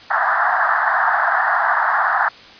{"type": "band-pass noise", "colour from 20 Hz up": "white", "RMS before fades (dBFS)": -17, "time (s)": [0.1, 2.29], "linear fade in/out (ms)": 10, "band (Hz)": [670, 1800], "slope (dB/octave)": 96, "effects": ["white hiss -41 dBFS RMS until 2.59 s", "resampled to 11025 Hz"]}